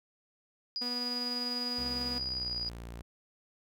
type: tone with tremolo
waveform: sine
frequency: 4900 Hz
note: D#8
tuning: 27 cents flat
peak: -31 dBFS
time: 0.76-2.69 s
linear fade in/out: 0 ms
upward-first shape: sine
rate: 20 Hz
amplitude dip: 45%
type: tone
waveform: sawtooth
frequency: 244.5 Hz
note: B3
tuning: 17 cents flat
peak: -34 dBFS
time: 0.81-2.19 s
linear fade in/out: 10 ms
type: tone with pitch glide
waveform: sawtooth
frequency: 66.1 to 58.21 Hz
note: C2 to A#1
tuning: +18 to -2 cents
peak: -38 dBFS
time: 1.78-3.02 s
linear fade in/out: 5 ms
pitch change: -220 cents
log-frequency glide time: 2.16-2.68 s
effects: none